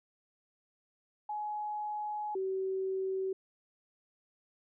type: tone pair in turn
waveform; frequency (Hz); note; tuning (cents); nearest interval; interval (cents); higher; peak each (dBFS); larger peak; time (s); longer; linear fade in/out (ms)
sine; 842 / 381; G#5 / G4; +24 / -49; octave + major second; 1373; first; -34 / -31; second; 1.29-2.35 / 2.35-3.33; first; 5
effects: none